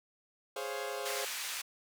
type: chord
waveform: sawtooth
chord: Db major seventh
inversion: second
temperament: equal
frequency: 415.3 / 523.3 / 554.4 / 698.5 Hz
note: Ab4 / C5 / Db5 / F5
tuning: 0 / 0 / 0 / 0 cents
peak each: -37 / -37 / -39 / -40 dBFS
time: 0.56-1.25 s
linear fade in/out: 5 ms
type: band-pass noise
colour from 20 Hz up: pink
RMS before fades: -39 dBFS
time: 1.05-1.62 s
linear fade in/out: 10 ms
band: 1600 to 14000 Hz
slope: 12 dB/octave
effects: none